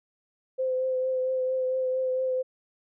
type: tone with vibrato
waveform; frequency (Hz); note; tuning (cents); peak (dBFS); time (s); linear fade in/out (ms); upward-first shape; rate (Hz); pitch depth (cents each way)
sine; 516; C5; -24; -24; 0.58-2.43; 20; triangle; 4.4; 21
effects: none